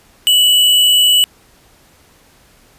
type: tone with sample-and-hold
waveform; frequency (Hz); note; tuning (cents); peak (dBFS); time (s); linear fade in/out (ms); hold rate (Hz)
sine; 2960; F#7; 0; -7; 0.27-1.24; 0; 11025
effects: pink hiss -49 dBFS RMS until 2.78 s + resampled to 32000 Hz